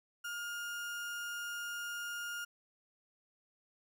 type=tone; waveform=35% pulse; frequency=1417 Hz; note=F6; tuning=25 cents sharp; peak=-37 dBFS; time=0.24-2.45 s; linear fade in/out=10 ms; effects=none